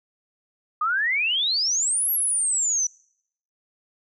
sine exponential two-way sweep, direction up then down, 1200 to 11770 to 5880 Hz, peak -20 dBFS, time 0.81-2.87 s, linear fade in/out 5 ms, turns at 2.11 s, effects noise-tail reverb RT60 0.7 s tail -26 dB re dry

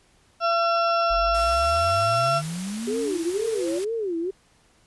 harmonic tone, 677 Hz, E5, 46 cents sharp, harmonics 1 / 2 / 4 / 5 / 6 / 7 / 8, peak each -22 / -22 / -33 / -41 / -44 / -45 / -34 dBFS, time 0.4-2.42 s, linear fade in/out 50 ms
sine exponential sweep, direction up, 41.82 to 587.3 Hz, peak -28 dBFS, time 1.1-3.79 s, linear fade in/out 10 ms
white noise, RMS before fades -37 dBFS, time 1.34-3.85 s, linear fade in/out 10 ms
sine tone with vibrato, 389.6 Hz, G4, 11 cents flat, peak -24 dBFS, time 2.87-4.31 s, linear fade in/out 10 ms, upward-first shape sine, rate 2.1 Hz, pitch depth 290 cents each way
effects pink hiss -60 dBFS RMS until 4.86 s + resampled to 24000 Hz

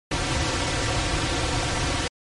pink noise with comb filter, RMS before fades -24 dBFS, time 0.11-2.08 s, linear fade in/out 5 ms, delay 4.8 ms, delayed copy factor -0.9, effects low-pass 7000 Hz 12 dB/octave + MP3 48 kbps

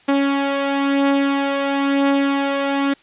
sawtooth beating tone pair, 277.8 / 278.8 Hz, C#4 / C#4, +4 / +10 cents, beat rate 1 Hz, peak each -13 / -19 dBFS, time 0.08-2.94 s, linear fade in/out 10 ms, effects white hiss -51 dBFS RMS until 3.02 s + resampled to 8000 Hz

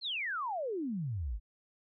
sine exponential sweep, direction down, 4368 to 45.87 Hz, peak -33 dBFS, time 0.01-1.4 s, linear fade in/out 50 ms, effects none

